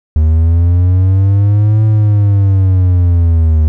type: linear two-way sweep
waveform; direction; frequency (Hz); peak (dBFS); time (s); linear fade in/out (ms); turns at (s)
triangle; up then down; 76.6 to 109 to 76.6; -4; 0.16-3.68; 0; 1.84
effects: none